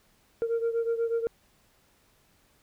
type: beating tone pair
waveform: sine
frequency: 460 / 468.2 Hz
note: A#4 / A#4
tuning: -23 / +8 cents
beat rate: 8.2 Hz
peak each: -25 / -29 dBFS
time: 0.42-1.27 s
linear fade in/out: 0 ms
effects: tanh soft clip ceiling -22 dBFS + pink hiss -65 dBFS RMS until 2.62 s